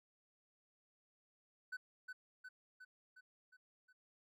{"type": "tone with echo", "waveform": "triangle", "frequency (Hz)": 1506, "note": "F#6", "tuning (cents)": 30, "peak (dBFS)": -40, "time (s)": [1.72, 1.77], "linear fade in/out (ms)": 10, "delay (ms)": 360, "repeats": 6, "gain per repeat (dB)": -4, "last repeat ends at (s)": 3.93, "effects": []}